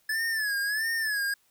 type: tone with vibrato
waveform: square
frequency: 1720 Hz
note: A6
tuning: 40 cents flat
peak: -27 dBFS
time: 0.09-1.34 s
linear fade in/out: 5 ms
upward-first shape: sine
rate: 1.5 Hz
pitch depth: 110 cents each way
effects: white hiss -67 dBFS RMS until 1.5 s